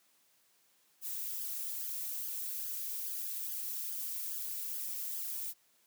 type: noise with flanger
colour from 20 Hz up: violet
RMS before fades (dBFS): -39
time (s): 1.01-5.54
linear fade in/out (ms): 50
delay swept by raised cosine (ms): 0.61 to 2.71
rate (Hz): 2.4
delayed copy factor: +0.7
effects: white hiss -70 dBFS RMS until 5.86 s + high-pass 150 Hz 12 dB/octave